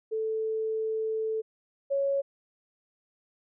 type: tone pair in turn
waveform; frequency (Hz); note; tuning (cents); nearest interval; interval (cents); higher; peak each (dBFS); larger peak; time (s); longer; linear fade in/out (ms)
sine; 440 / 554.4; A4 / C#5; 0 / 0; major third; 400; second; -27 / -24; second; 0.11-1.42 / 1.9-2.22; first; 20
effects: none